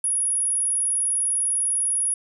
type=tone; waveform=sine; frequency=10340 Hz; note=E9; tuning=34 cents flat; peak=-20 dBFS; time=0.04-2.14 s; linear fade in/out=2 ms; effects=none